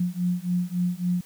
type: beating tone pair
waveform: sine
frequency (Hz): 176.4 / 180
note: F3 / F#3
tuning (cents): +18 / -47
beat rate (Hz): 3.6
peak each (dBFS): -26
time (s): 0-1.21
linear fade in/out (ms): 5
effects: white hiss -52 dBFS RMS until 1.25 s